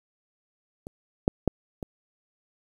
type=clicks; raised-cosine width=2 ms; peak=-25 / -6 / -7 / -20 dBFS; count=4; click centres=0.869 / 1.279 / 1.477 / 1.828 s; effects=8-bit